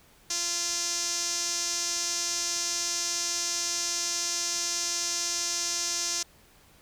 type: tone with band-pass filter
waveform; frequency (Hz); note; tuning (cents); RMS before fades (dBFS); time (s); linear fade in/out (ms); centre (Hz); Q
sawtooth; 344.9; F4; -22; -30; 0.3-6.23; 5; 6000; 3.8
effects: pink hiss -58 dBFS RMS until 6.81 s